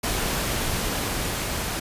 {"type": "noise with level ramp", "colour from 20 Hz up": "pink", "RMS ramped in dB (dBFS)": [-25, -28], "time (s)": [0.03, 1.8], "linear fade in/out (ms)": 10, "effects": ["resampled to 32000 Hz"]}